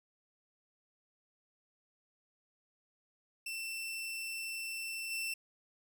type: tone with level steps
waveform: sawtooth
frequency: 2682 Hz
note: E7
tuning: 29 cents sharp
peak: -35 / -32 dBFS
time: 3.46-5.34 s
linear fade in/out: 5 ms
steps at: 5.1 s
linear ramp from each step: 20 ms
effects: none